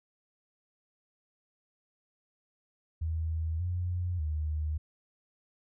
sine tone with pitch steps, 80.6 / 89 / 76.8 Hz, E2 / F2 / D#2, -38 / +33 / -22 cents, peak -29 dBFS, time 3.01-4.78 s, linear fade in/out 10 ms, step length 590 ms, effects none

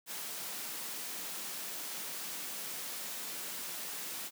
white high-pass noise, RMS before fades -41 dBFS, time 0.06-4.31 s, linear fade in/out 50 ms, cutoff 150 Hz, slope 48 dB/octave, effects none

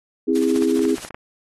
sine chord, C augmented, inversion none, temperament just, 261.6 / 327 / 408.8 Hz, C4 / E4 / G#4, 0 / -14 / -27 cents, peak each -20 dBFS, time 0.27-0.96 s, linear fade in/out 20 ms
white noise with tremolo, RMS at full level -33 dBFS, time 0.35-1.09 s, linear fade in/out 5 ms, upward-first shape sine, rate 15 Hz, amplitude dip 65%
clicks, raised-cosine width 0.5 ms, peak -18 dBFS, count 8, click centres 0.561 / 0.623 / 0.793 / 0.852 / 0.982 / 1.049 / 1.107 / 1.145 s
effects low-pass 11000 Hz 12 dB/octave + AAC 32 kbps

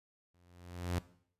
sawtooth tone with exponential growth, 88.2 Hz, F2, 18 cents sharp, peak -26 dBFS, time 0.34-0.99 s, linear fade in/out 5 ms, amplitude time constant 140 ms, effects noise-tail reverb RT60 0.6 s tail -18 dB re dry + resampled to 32000 Hz

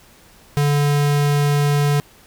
square tone, 144.9 Hz, D3, 23 cents flat, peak -15 dBFS, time 0.57-2 s, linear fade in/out 0 ms, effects pink hiss -49 dBFS RMS until 2.26 s

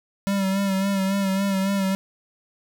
square tone with vibrato, 194.8 Hz, G3, 11 cents flat, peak -21 dBFS, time 0.27-1.95 s, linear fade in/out 0 ms, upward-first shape sine, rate 3.6 Hz, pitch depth 39 cents each way, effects none

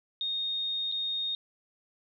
sine tone with dropouts, 3700 Hz, A#7, 14 cents flat, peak -29 dBFS, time 0.21-1.35 s, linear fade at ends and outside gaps 1 ms, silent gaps 0.916-0.922 s, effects none

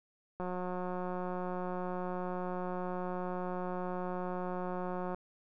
click train, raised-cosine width 1 ms, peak -25 dBFS, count 860, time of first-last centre 0.4-5.146 s, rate 181 Hz, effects none

